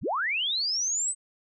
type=linear sweep; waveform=sine; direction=up; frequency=32.31 to 8270 Hz; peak=-25 dBFS; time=0.01-1.15 s; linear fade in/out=50 ms; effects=none